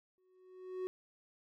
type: tone with exponential growth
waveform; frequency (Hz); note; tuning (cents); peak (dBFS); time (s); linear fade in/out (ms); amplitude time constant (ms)
triangle; 370; F#4; 0; -32; 0.18-0.87; 0; 150
effects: none